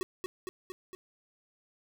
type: tone with echo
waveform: square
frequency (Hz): 372.7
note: F#4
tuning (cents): +13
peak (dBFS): -31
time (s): 0.01-0.03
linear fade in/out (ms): 0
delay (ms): 230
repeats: 4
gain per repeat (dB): -3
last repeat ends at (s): 0.95
effects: none